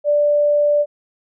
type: tone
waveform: sine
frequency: 587.3 Hz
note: D5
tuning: in tune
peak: -12 dBFS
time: 0.04-0.86 s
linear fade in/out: 50 ms
effects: none